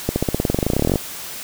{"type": "accelerating click train", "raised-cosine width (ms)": 2, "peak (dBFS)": -4, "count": 23, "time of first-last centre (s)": [0.09, 0.958], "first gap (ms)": 70, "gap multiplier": 0.94, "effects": ["white hiss -32 dBFS RMS until 1.43 s"]}